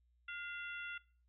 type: harmonic tone with a mistuned harmonic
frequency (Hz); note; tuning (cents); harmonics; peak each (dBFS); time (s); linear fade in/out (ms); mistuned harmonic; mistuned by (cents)
683; F5; -39; 2 / 3 / 4 / 5; -45 / -49 / -48 / -56; 0.28-0.98; 5; 2; +65
effects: noise-tail reverb RT60 0.4 s tail -22 dB re dry + added 60 Hz sine -70 dBFS peak until 1.28 s